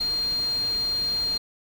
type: tone in noise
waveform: sine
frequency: 4200 Hz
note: C8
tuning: 6 cents sharp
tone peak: -23 dBFS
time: 0-1.38 s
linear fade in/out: 10 ms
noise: pink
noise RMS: -40 dBFS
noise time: 0-1.38 s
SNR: +14 dB
effects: none